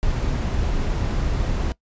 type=noise; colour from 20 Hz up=brown; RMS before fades=-22 dBFS; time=0.03-1.72 s; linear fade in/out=0 ms; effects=noise-tail reverb RT60 0.1 s tail -20 dB re dry + resampled to 16000 Hz